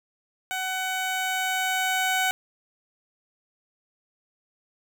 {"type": "tone with level ramp", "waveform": "15% pulse", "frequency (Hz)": 750, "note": "F#5", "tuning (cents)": 23, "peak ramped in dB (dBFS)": [-21, -15], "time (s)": [0.51, 2.31], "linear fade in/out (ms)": 0, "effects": []}